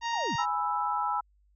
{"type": "harmonic tone", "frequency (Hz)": 932.3, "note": "A#5", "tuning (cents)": 0, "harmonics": [1, 2, 3, 4, 5, 6, 7], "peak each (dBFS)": [-30, -36, -40, -42, -44, -46, -47], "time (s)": [0.01, 0.46], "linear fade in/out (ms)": 50}
{"type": "linear sweep", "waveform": "sine", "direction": "down", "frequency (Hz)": [939, 90], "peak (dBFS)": -32, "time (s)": [0.13, 0.36], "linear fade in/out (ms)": 5}
{"type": "chord", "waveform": "sine", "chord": "E major", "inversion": "first", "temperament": "equal", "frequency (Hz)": [830.6, 987.8, 1318.5], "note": ["G#5", "B5", "E6"], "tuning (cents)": [0, 0, 0], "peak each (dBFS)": -31, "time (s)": [0.38, 1.21], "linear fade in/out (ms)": 10}
{"effects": ["added 50 Hz sine -62 dBFS peak until 1.55 s"]}